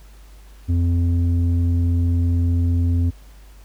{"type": "tone with low-pass filter", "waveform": "square", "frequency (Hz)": 85.5, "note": "F2", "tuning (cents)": -36, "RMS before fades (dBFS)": -18, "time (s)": [0.68, 3.11], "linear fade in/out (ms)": 20, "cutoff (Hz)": 190, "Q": 6.3, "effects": ["added 50 Hz sine -41 dBFS peak until 3.64 s", "pink hiss -53 dBFS RMS until 3.64 s"]}